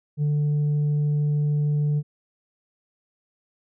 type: tone with tanh clipping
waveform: sine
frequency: 147.8 Hz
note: D3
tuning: 11 cents sharp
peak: -20 dBFS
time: 0.17-2.03 s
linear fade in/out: 50 ms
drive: 2 dB
effects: none